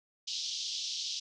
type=band-pass noise; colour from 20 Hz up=white; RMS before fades=-37 dBFS; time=0.27-1.2 s; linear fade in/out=10 ms; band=3100 to 5900 Hz; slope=48 dB/octave; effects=none